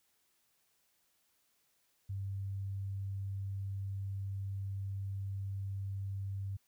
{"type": "tone", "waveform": "sine", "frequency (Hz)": 98, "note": "G2", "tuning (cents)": 0, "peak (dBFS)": -36, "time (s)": [2.09, 6.57], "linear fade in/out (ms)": 10, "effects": ["white hiss -75 dBFS RMS until 6.67 s"]}